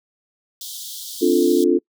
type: high-pass noise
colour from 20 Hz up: pink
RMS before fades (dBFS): -33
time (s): 0.61-1.64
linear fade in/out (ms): 2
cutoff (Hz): 3200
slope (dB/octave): 96
type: chord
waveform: sine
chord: D minor seventh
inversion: third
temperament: equal with one note detuned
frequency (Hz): 260.7 / 293.7 / 349.2 / 440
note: C4 / D4 / F4 / A4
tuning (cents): -6 / 0 / 0 / 0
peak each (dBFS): -21 / -19 / -16 / -20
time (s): 1.21-1.79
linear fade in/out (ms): 20
effects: noise-tail reverb RT60 0.1 s tail -26 dB re dry